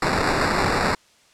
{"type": "noise with sample-and-hold", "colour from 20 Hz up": "violet", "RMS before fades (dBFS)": -21, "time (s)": [0.02, 0.95], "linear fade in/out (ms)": 5, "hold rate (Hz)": 3150, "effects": ["white hiss -56 dBFS RMS until 1.33 s", "low-pass 7000 Hz 12 dB/octave"]}